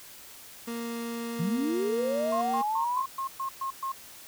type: tone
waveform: 30% pulse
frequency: 233.1 Hz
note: A#3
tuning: in tune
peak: -30 dBFS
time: 0.67-2.62 s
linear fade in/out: 10 ms
type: linear sweep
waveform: sine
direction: up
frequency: 152.7 to 1036 Hz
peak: -26 dBFS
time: 1.39-3.02 s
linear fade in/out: 10 ms
type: tone bursts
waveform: sine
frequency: 1073 Hz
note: C6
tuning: 43 cents sharp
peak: -29 dBFS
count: 8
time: 2.32-3.92 s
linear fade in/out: 5 ms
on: 95 ms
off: 120 ms
effects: white hiss -48 dBFS RMS until 4.27 s